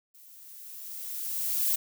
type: noise with level ramp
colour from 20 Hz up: violet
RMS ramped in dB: -54 to -25 dBFS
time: 0.14-1.76 s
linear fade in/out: 10 ms
effects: none